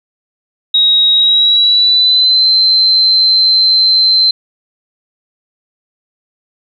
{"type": "tone with pitch glide", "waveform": "sine", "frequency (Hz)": [3800, 4096], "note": ["A#7", "C8"], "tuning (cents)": [33, -38], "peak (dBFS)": -6, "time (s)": [0.74, 4.31], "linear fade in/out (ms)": 5, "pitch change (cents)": 129, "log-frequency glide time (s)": [1.13, 2.48], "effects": ["8-bit"]}